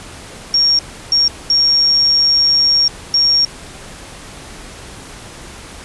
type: tone bursts at uneven times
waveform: sine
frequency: 5550 Hz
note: F8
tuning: 12 cents flat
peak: -9 dBFS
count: 4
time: 0.54-0.79 / 1.12-1.28 / 1.5-2.88 / 3.14-3.45 s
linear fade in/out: 2 ms
effects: pink hiss -34 dBFS RMS until 5.84 s + resampled to 24000 Hz